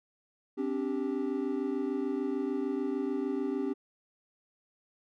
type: chord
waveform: triangle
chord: C suspended second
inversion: none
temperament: equal with one note detuned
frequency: 261.6 / 288.3 / 392 Hz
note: C4 / D4 / G4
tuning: 0 / -32 / 0 cents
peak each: -32 dBFS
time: 0.57-3.74 s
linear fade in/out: 20 ms
effects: none